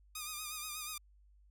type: tone with vibrato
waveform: 5% pulse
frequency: 1224 Hz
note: D#6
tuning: 29 cents flat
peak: -29 dBFS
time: 0.15-0.98 s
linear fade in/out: 5 ms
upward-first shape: sine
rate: 8.3 Hz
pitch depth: 53 cents each way
effects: added 50 Hz sine -61 dBFS peak until 1.5 s